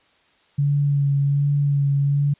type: tone with vibrato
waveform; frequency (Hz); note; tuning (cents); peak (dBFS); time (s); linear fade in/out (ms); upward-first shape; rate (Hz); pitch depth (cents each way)
sine; 141.9; C#3; +41; -16; 0.58-2.34; 10; sine; 1.3; 20
effects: white hiss -59 dBFS RMS until 2.39 s + resampled to 8000 Hz